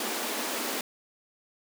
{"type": "high-pass noise", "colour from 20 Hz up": "pink", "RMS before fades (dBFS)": -32, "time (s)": [0, 0.81], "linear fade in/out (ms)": 2, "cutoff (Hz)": 210, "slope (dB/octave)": 96, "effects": []}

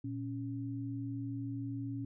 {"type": "tone pair together", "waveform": "sine", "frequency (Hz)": [116.54, 277.2], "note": ["A#2", "C#4"], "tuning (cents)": [0, 0], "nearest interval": "octave + minor third", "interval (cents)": 1500, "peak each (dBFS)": [-39, -39], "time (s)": [0.04, 2.05], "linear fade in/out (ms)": 5, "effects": []}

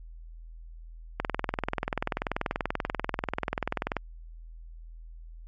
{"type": "click train", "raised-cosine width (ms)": 0.5, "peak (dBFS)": -12, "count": 58, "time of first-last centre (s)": [1.2, 3.967], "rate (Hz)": 20.6, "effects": ["added 41 Hz sine -42 dBFS peak until 5.47 s", "MP3 48 kbps"]}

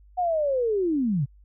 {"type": "linear sweep", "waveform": "sine", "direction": "down", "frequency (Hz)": [740, 122.7], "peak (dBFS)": -21, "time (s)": [0.17, 1.26], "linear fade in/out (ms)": 20, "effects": ["added 50 Hz sine -50 dBFS peak until 1.44 s"]}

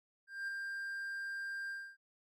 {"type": "tone with ADSR envelope", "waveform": "triangle", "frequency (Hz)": 1592, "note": "G6", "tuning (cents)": 26, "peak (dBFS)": -34, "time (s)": [0.27, 1.97], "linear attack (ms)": 210, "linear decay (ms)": 7, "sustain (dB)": -3, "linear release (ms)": 270, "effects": []}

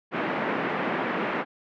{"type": "band-pass noise", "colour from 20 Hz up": "pink", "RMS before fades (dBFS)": -28, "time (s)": [0.11, 1.45], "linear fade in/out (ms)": 50, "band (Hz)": [190, 2300], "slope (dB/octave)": 24, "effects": []}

